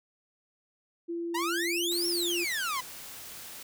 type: tone with pitch glide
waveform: sine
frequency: 339.5 to 346.2 Hz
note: F4 to F4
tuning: -49 to -15 cents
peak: -31 dBFS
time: 1.08-2.45 s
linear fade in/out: 20 ms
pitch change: +34 cents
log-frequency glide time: 1.43-2.01 s
type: exponential two-way sweep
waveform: sawtooth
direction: up then down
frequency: 906 to 5588 to 980 Hz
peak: -26 dBFS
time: 1.34-2.81 s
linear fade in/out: 10 ms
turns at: 2.07 s
type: noise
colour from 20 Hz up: white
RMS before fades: -44 dBFS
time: 1.91-3.63 s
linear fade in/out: 5 ms
effects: none